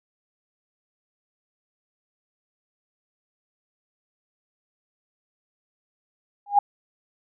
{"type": "tone with exponential growth", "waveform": "sine", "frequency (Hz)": 814, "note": "G#5", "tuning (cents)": -35, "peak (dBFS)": -9, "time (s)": [6.46, 6.59], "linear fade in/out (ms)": 5, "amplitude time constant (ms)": 27, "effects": []}